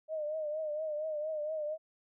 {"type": "tone with vibrato", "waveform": "sine", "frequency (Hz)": 614, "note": "D#5", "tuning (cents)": -23, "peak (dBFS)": -33, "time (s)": [0.08, 1.78], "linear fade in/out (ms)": 50, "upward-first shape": "triangle", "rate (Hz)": 4.3, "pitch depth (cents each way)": 74, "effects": []}